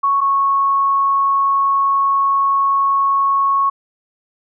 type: tone pair in turn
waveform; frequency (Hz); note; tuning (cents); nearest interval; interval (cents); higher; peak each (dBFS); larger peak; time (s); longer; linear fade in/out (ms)
sine; 1108.7 / 1102.4; C#6 / C#6; 0 / -10; unison; 10; first; -12; neither; 0.03-0.21 / 0.21-3.7; second; 10
effects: none